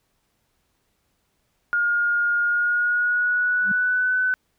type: tone with pitch glide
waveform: sine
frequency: 1422 to 1506.6 Hz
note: F6 to F#6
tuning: +31 to +31 cents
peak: -18 dBFS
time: 1.73-4.34 s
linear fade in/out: 0 ms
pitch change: +100 cents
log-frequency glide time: 2.42-4.21 s
type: tone with exponential growth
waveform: sine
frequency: 196 Hz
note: G3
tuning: in tune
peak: -25 dBFS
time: 3.6-3.72 s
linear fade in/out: 5 ms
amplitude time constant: 25 ms
effects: pink hiss -70 dBFS RMS until 4.58 s